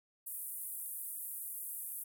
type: band-pass noise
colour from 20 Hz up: pink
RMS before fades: -43 dBFS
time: 0.26-2.04 s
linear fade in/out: 10 ms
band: 9600 to 16000 Hz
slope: 48 dB/octave
effects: none